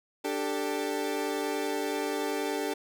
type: chord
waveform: 30% pulse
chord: D suspended fourth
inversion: none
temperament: equal with one note detuned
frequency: 293.7 / 392 / 442.5 Hz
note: D4 / G4 / A4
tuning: 0 / 0 / +10 cents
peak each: -31 / -31 / -31 dBFS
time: 0.24-2.74 s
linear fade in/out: 10 ms
effects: none